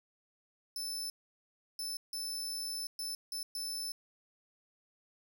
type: tone bursts at uneven times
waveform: sawtooth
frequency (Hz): 5274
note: E8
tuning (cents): 0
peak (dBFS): -34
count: 6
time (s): 0.76-1.1 / 1.79-1.97 / 2.13-2.87 / 2.99-3.15 / 3.32-3.43 / 3.55-3.92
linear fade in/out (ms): 2
effects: none